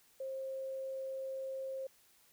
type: tone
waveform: sine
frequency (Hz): 532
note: C5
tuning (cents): +29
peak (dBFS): -38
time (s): 0.2-1.87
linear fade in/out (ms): 5
effects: white hiss -67 dBFS RMS until 2.32 s